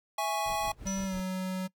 square chord, C# minor, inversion first, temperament equal, 659.3 / 830.6 / 1108.7 Hz, E5 / G#5 / C#6, 0 / 0 / 0 cents, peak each -36 / -32 / -36 dBFS, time 0.18-0.72 s, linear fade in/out 5 ms
brown noise with tremolo, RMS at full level -42 dBFS, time 0.46-1.2 s, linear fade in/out 0 ms, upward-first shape sine, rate 5.9 Hz, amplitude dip 85%
square tone with pitch glide, 193.5 to 186.48 Hz, G3 to F#3, -22 to +14 cents, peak -32 dBFS, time 0.85-1.68 s, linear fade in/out 20 ms, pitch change -64 cents, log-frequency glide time 1.05-1.15 s
sine tone with exponential decay, 5920 Hz, F#8, in tune, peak -33 dBFS, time 0.87-1.52 s, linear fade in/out 0 ms, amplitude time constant 140 ms
effects noise-tail reverb RT60 0.1 s tail -22 dB re dry

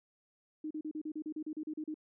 sine tone bursts, 308.7 Hz, D#4, 14 cents flat, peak -36 dBFS, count 13, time 0.64-1.943 s, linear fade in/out 5 ms, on 67 ms, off 36 ms, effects none

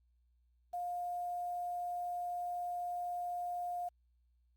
sine tone with quantisation, 708 Hz, F5, 23 cents sharp, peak -36 dBFS, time 0.73-3.89 s, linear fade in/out 10 ms, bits 10, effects added 60 Hz sine -69 dBFS peak until 4.56 s + Opus 48 kbps

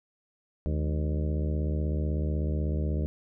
harmonic tone with a mistuned harmonic, 76.2 Hz, D#2, 36 cents flat, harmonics 1 / 2 / 3 / 4 / 5 / 6 / 7 / 8, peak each -27 / -33 / -37 / -39 / -41 / -43 / -44 / -45 dBFS, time 0.66-3.06 s, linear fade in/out 0 ms, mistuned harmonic 3, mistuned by -130 cents, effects none

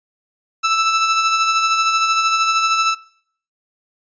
sawtooth tone with tremolo, 1320 Hz, E6, 2 cents sharp, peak -9 dBFS, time 0.63-2.95 s, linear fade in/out 20 ms, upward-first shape sine, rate 13 Hz, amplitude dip 40%, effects noise-tail reverb RT60 0.6 s tail -21 dB re dry + resampled to 16000 Hz

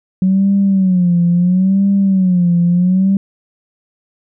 sine tone with vibrato, 185 Hz, F#3, in tune, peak -8 dBFS, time 0.22-3.17 s, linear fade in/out 2 ms, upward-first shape sine, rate 0.74 Hz, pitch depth 120 cents each way, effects tanh soft clip ceiling -4 dBFS

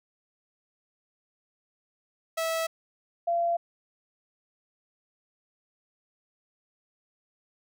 sawtooth / sine tone pair in turn, 652 / 684.5 Hz, E5 / F5, -19 / -35 cents, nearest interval minor second, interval 84 cents, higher second, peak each -23 dBFS, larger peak neither, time 2.37-2.67 / 3.27-3.57 s, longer neither, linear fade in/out 10 ms, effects none

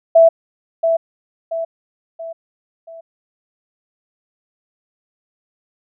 sine tone with echo, 660 Hz, E5, 2 cents sharp, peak -5 dBFS, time 0.15-0.29 s, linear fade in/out 10 ms, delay 680 ms, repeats 4, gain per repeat -7 dB, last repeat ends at 3.01 s, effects none

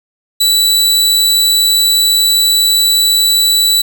sawtooth tone, 3951 Hz, B7, in tune, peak -5 dBFS, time 0.4-3.82 s, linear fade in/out 10 ms, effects none

